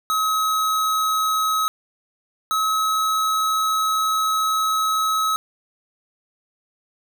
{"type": "tone pair in turn", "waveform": "square", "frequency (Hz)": [1278, 1283.5], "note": ["D#6", "E6"], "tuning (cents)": [46, -47], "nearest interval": "unison", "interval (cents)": 7, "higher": "second", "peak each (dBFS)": -19, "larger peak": "neither", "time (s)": [[0.1, 1.68], [2.51, 5.36]], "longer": "second", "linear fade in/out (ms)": 0, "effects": []}